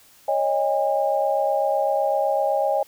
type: chord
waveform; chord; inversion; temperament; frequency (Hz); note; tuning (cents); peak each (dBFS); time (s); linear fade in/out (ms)
sine; C# suspended second; none; equal with one note detuned; 554.4 / 622.3 / 810.2; C#5 / D#5 / G#5; 0 / 0 / -43; -23; 0.28-2.83; 5
effects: white hiss -53 dBFS RMS until 2.87 s